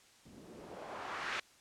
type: noise with low-pass filter sweep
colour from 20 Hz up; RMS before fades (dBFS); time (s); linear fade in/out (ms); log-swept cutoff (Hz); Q
blue; -44; 0.25-1.4; 5; 200 to 2100; 1.4
effects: white hiss -63 dBFS RMS until 1.6 s + low-pass 8000 Hz 12 dB/octave